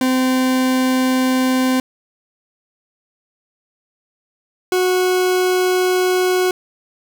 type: tone pair in turn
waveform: 40% pulse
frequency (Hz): 257.9 / 366.9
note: C4 / F#4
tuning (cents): -25 / -15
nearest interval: tritone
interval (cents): 610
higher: second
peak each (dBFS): -13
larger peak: neither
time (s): 0.01-1.8 / 4.72-6.51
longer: neither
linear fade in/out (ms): 2
effects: none